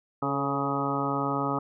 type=harmonic tone with a mistuned harmonic; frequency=139.3 Hz; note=C#3; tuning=9 cents sharp; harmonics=1 / 2 / 3 / 4 / 5 / 6 / 7 / 8 / 9; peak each=-34 / -31 / -35 / -36 / -37 / -34 / -37 / -37 / -31 dBFS; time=0.22-1.59 s; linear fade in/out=5 ms; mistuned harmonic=3; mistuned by=+32 cents; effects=none